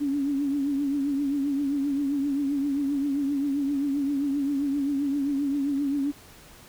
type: tone with vibrato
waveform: sine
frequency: 281.2 Hz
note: C#4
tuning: 25 cents sharp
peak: -23 dBFS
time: 0-6.12 s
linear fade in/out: 20 ms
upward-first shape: triangle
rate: 7.6 Hz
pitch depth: 79 cents each way
effects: pink hiss -50 dBFS RMS until 6.68 s